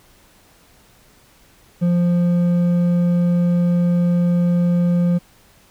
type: tone with hard clipping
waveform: sine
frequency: 174.61 Hz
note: F3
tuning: in tune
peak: -15 dBFS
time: 1.81-5.19 s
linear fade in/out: 20 ms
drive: 5 dB
effects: pink hiss -52 dBFS RMS until 5.7 s